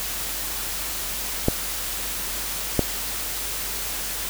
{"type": "clicks", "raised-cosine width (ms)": 2, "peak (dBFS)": -4, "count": 2, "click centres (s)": [1.484, 2.793], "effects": ["added 48 Hz sine -39 dBFS peak until 4.29 s", "white hiss -29 dBFS RMS until 4.29 s"]}